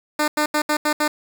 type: tone bursts at uneven times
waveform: 10% pulse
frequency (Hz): 301.1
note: D4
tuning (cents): +43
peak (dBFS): -9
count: 6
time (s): 0.19-0.28 / 0.37-0.46 / 0.54-0.62 / 0.69-0.77 / 0.85-0.93 / 1-1.08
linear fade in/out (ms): 5
effects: none